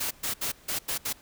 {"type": "noise bursts at uneven times", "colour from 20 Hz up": "white", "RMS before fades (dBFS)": -30, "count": 6, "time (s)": [[0, 0.11], [0.23, 0.34], [0.41, 0.52], [0.68, 0.79], [0.88, 0.98], [1.05, 1.13]], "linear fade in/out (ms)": 10, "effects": ["pink hiss -55 dBFS RMS until 1.21 s"]}